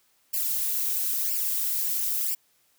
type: noise with flanger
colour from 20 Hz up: violet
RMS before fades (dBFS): -27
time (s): 0.33-2.35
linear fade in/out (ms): 10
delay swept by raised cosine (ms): 0.39 to 4.29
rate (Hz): 1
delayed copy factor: +0.9
effects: white hiss -66 dBFS RMS until 2.78 s + high-pass 60 Hz 12 dB/octave